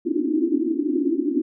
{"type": "band-pass noise", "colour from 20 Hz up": "white", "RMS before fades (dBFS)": -22, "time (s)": [0.05, 1.42], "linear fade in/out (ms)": 10, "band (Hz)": [260, 350], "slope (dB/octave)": 96, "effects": []}